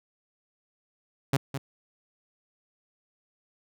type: tone with echo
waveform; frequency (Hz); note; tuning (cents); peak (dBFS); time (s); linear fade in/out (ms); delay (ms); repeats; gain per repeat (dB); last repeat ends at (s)
sawtooth; 137.2; C#3; -17; -17; 1.33-1.37; 5; 210; 1; -9; 1.58
effects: none